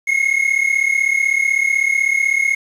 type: tone pair together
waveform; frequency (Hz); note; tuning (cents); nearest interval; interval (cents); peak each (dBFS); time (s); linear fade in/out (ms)
triangle; 2147 / 2183; C7 / C#7; +44 / -27; unison; 29; -15; 0.07-2.55; 10
effects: resampled to 32000 Hz + 7-bit